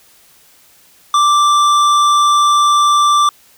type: tone with hard clipping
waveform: sine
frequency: 1174.7 Hz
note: D6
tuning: in tune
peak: -10 dBFS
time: 1.14-3.29 s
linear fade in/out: 2 ms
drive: 12 dB
effects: white hiss -48 dBFS RMS until 3.57 s